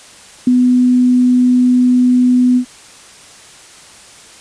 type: tone with ADSR envelope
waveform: sine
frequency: 249.4 Hz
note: B3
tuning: 17 cents sharp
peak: -5 dBFS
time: 0.47-2.65 s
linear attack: 4 ms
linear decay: 18 ms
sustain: -2 dB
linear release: 84 ms
effects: white hiss -39 dBFS RMS until 4.4 s + resampled to 22050 Hz